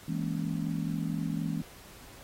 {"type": "chord", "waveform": "sine", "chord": "A# half-diminished seventh", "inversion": "second", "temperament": "equal with one note detuned", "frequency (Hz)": [163.58, 207.7, 233.1, 277.2], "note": ["E3", "G#3", "A#3", "C#4"], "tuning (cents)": [-13, 0, 0, 0], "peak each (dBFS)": [-32, -36, -37, -37], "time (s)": [0.08, 1.62], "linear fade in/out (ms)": 5, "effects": ["pink hiss -52 dBFS RMS until 2.23 s", "AAC 48 kbps"]}